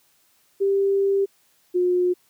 sine tone pair in turn, 394.2 / 359.1 Hz, G4 / F4, +10 / +48 cents, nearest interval major second, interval 162 cents, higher first, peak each -17 dBFS, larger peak neither, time 0.6-1.26 / 1.74-2.14 s, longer first, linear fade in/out 20 ms, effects white hiss -62 dBFS RMS until 2.29 s + high-pass 60 Hz 12 dB/octave

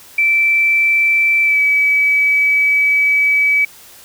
sine tone with pitch glide, 2331 to 2287 Hz, D7 to D7, -14 to -47 cents, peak -10 dBFS, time 0.18-3.65 s, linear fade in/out 5 ms, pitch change -33 cents, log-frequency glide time 1.43-1.6 s, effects white hiss -41 dBFS RMS until 4.04 s

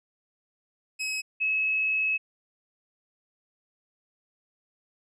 sawtooth / sine tone pair in turn, 2556 / 2578 Hz, D#7 / E7, +46 / -39 cents, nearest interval unison, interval 15 cents, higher second, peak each -25 / -23 dBFS, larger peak second, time 0.99-1.22 / 1.4-2.18 s, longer second, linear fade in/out 20 ms, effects resampled to 22050 Hz

